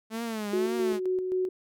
sawtooth tone with vibrato, 218.4 Hz, A3, 13 cents flat, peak -27 dBFS, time 0.1-1 s, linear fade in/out 50 ms, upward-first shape triangle, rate 1.9 Hz, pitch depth 130 cents each way
sine tone with tremolo, 370 Hz, F#4, in tune, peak -24 dBFS, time 0.53-1.49 s, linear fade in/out 5 ms, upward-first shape square, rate 3.8 Hz, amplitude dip 40%
effects none

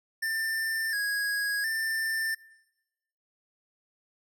square tone with pitch steps, 1789 / 1654 / 1787 Hz, A6 / G#6 / A6, +28 / -8 / +26 cents, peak -28 dBFS, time 0.22-2.35 s, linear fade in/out 10 ms, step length 710 ms, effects noise-tail reverb RT60 1.0 s tail -22 dB re dry

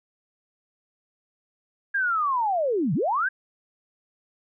sine linear two-way sweep, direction down then up, 1640 to 131.2 to 1640 Hz, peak -21 dBFS, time 1.94-3.29 s, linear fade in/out 10 ms, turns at 2.94 s, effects none

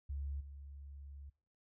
sine tone with level steps, 70.2 Hz, C#2, 22 cents sharp, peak -38 / -48 dBFS, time 0.09-1.3 s, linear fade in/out 10 ms, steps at 0.4 s, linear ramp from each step 10 ms, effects noise-tail reverb RT60 0.6 s tail -25 dB re dry

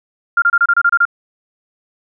sine tone bursts, 1396.9 Hz, F6, in tune, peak -8 dBFS, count 9, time 0.37-1.053 s, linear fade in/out 5 ms, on 51 ms, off 28 ms, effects none

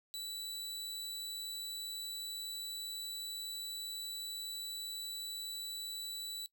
sawtooth tone, 3951 Hz, B7, in tune, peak -37 dBFS, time 0.14-6.46 s, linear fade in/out 0 ms, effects noise-tail reverb RT60 0.1 s tail -20 dB re dry

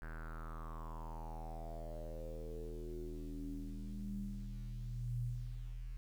square tone with low-pass filter sweep, 40.1 Hz, E1, 47 cents flat, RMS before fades -44 dBFS, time 0.02-5.97 s, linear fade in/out 0 ms, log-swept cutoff 1600 to 81 Hz, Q 7.7, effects 11-bit

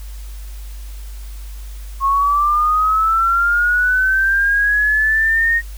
sine linear sweep, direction up, 1083 to 1862 Hz, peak -12 dBFS, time 2-5.62 s, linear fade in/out 50 ms, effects added 50 Hz sine -28 dBFS peak until 5.77 s + white hiss -44 dBFS RMS until 5.77 s

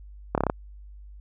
slowing click train, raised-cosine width 1 ms, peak -8 dBFS, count 6, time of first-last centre 0.35-0.499 s, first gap 28 ms, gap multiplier 1.03, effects added 50 Hz sine -42 dBFS peak until 1.2 s

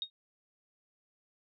sine tone with exponential decay, 3729 Hz, A#7, in tune, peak -29 dBFS, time 0.02-0.1 s, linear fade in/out 1 ms, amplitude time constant 17 ms, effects none

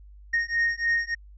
triangle beating tone pair, 1855 / 1858.4 Hz, A#6 / A#6, -9 / -6 cents, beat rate 3.4 Hz, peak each -24 dBFS, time 0.33-1.15 s, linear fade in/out 10 ms, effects added 50 Hz sine -45 dBFS peak until 1.37 s + resampled to 16000 Hz

